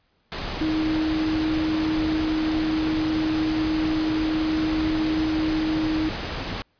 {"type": "tone in noise", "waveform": "sine", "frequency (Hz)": 314, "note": "D#4", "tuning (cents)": 16, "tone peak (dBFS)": -21, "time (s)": [0.61, 6.09], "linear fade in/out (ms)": 0, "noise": "pink", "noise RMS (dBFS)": -30, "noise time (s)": [0.32, 6.62], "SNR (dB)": 6, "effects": ["pink hiss -67 dBFS RMS until 6.79 s", "resampled to 11025 Hz"]}